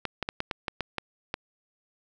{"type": "clicks", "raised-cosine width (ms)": 0.3, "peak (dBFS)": -13, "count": 9, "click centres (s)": [0.053, 0.227, 0.289, 0.404, 0.512, 0.682, 0.807, 0.983, 1.341], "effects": []}